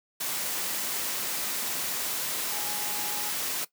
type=tone in noise; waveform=sine; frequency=835 Hz; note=G#5; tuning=9 cents sharp; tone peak=-40 dBFS; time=2.51-3.3 s; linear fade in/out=10 ms; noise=white; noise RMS=-31 dBFS; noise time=0.2-3.65 s; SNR=-12 dB; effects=noise-tail reverb RT60 0.1 s tail -17 dB re dry + high-pass 150 Hz 12 dB/octave